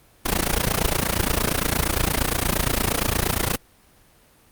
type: noise with amplitude modulation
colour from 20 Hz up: pink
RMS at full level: -18 dBFS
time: 0.25-3.57 s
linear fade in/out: 10 ms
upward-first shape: sine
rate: 28.6 Hz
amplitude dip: 90%
effects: pink hiss -55 dBFS RMS until 4.51 s + Opus 32 kbps